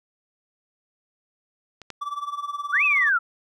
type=clicks; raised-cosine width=0.2 ms; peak=-24 / -17 dBFS; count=2; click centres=1.817 / 1.903 s
type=tone with tremolo; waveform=triangle; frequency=1160 Hz; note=D6; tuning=22 cents flat; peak=-23 dBFS; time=2.01-3.1 s; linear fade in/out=10 ms; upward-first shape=sine; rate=19 Hz; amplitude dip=80%
type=linear two-way sweep; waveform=sine; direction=up then down; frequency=1295 to 2637 to 1295 Hz; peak=-17 dBFS; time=2.72-3.19 s; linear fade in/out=20 ms; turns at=2.84 s
effects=none